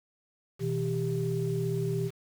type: tone cluster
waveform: sine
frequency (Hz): 123.4 / 160.6 / 394.4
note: B2 / E3 / G4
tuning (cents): -1 / -45 / +11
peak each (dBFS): -31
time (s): 0.59-2.11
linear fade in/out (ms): 50
effects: tanh soft clip ceiling -18 dBFS + 8-bit